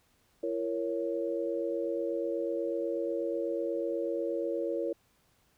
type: chord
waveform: sine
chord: A# diminished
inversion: second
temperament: equal with one note detuned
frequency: 338.3 / 466.2 / 554.4 Hz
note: E4 / A#4 / C#5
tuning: +45 / 0 / 0 cents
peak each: -34 dBFS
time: 0.43-4.93 s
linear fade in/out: 5 ms
effects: pink hiss -69 dBFS RMS until 5.57 s